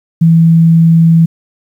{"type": "tone", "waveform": "sine", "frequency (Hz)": 164.81, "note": "E3", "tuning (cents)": 0, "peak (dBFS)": -3, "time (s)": [0.21, 1.26], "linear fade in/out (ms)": 10, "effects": ["7-bit"]}